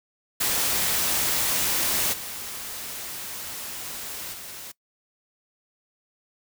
white noise with level steps, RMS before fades -24 / -35 / -39 dBFS, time 0.4-4.72 s, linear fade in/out 10 ms, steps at 2.12 / 4.32 s, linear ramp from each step 20 ms, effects noise-tail reverb RT60 0.1 s tail -21 dB re dry

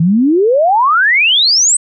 sine exponential sweep, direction up, 155.56 to 8430 Hz, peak -7 dBFS, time 0-1.77 s, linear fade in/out 5 ms, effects none

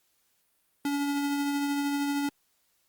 square tone with tremolo, 284.6 Hz, C#4, 46 cents sharp, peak -26 dBFS, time 0.85-2.29 s, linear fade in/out 2 ms, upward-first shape triangle, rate 13 Hz, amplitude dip 30%, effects white hiss -71 dBFS RMS until 2.88 s + Opus 48 kbps

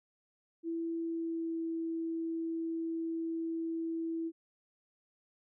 sine tone with pitch glide, 331.7 to 328.6 Hz, E4 to E4, +11 to -5 cents, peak -33 dBFS, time 0.63-4.32 s, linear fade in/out 50 ms, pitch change -16 cents, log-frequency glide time 0.97-1.61 s, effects none

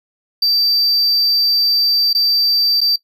triangle tone with dropouts, 4661 Hz, D8, 14 cents flat, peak -10 dBFS, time 0.42-2.96 s, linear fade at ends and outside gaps 5 ms, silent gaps 2.131-2.148 / 2.806-2.813 s, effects noise-tail reverb RT60 0.1 s tail -20 dB re dry

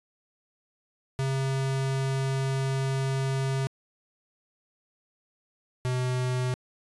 square tone pair in turn, 134.4 / 126.64 Hz, C3 / B2, +47 / +44 cents, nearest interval minor second, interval 103 cents, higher first, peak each -26 dBFS, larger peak neither, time 1.19-3.67 / 5.85-6.54 s, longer first, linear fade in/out 0 ms, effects resampled to 24000 Hz

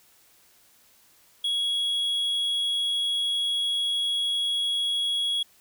triangle tone, 3331 Hz, G#7, 4 cents sharp, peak -22 dBFS, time 1.44-5.43 s, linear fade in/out 5 ms, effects white hiss -59 dBFS RMS until 5.6 s

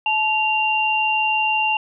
sine tone pair together, 867 / 2773 Hz, A5 / F7, -26 / -13 cents, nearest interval octave + minor sixth, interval 2013 cents, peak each -20 / -19 dBFS, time 0.06-1.77 s, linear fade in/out 2 ms, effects none

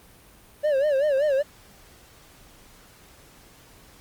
triangle tone with vibrato, 569 Hz, C#5, 45 cents sharp, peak -17 dBFS, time 0.63-1.43 s, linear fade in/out 20 ms, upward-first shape sine, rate 5.2 Hz, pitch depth 130 cents each way, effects pink hiss -52 dBFS RMS until 4 s + Opus 32 kbps

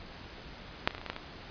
clicks, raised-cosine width 0.3 ms, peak -7 / -25 / -23 / -25 / -27 / -21 / -16 / -29 / -22 dBFS, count 9, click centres 0.875 / 0.908 / 0.949 / 0.981 / 1.015 / 1.063 / 1.1 / 1.132 / 1.164 s, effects pink hiss -47 dBFS RMS until 1.5 s + resampled to 11025 Hz

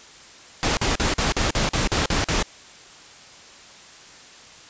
pink noise bursts, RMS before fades -21 dBFS, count 10, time 0.63-2.426 s, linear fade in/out 0 ms, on 140 ms, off 44 ms, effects white hiss -45 dBFS RMS until 4.69 s + resampled to 16000 Hz

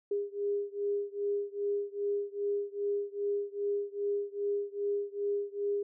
sine beating tone pair, 405.1 / 407.6 Hz, G#4 / G#4, -43 / -32 cents, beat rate 2.5 Hz, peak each -33 / -34 dBFS, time 0.11-5.83 s, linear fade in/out 5 ms, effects none

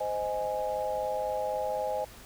sine chord, Ab major, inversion first, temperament just, 519.1 / 623 / 830.6 Hz, C5 / Eb5 / Ab5, -14 / +2 / 0 cents, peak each -33 dBFS, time 0-2.05 s, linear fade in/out 10 ms, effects added 52 Hz sine -56 dBFS peak until 2.25 s + pink hiss -50 dBFS RMS until 2.25 s

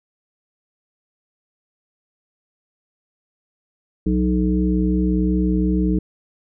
harmonic tone with a mistuned harmonic, 62.1 Hz, B1, 10 cents sharp, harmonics 1 / 3 / 5 / 7, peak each -21 / -19 / -21 / -29 dBFS, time 4.06-5.99 s, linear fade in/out 5 ms, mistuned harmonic 3, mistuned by -25 cents, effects none

